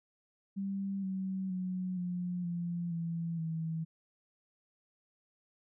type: tone with pitch steps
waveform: sine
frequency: 196 / 189.87 / 183.93 / 178.18 / 172.61 / 167.21 / 161.98 Hz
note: G3 / F#3 / F#3 / F3 / F3 / E3 / E3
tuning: 0 / +45 / -10 / +35 / -20 / +25 / -30 cents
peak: -33 dBFS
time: 0.56-3.85 s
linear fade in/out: 20 ms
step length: 470 ms
effects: none